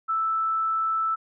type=tone; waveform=sine; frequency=1318.5 Hz; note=E6; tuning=in tune; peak=-22 dBFS; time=0.08-1.16 s; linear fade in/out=20 ms; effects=none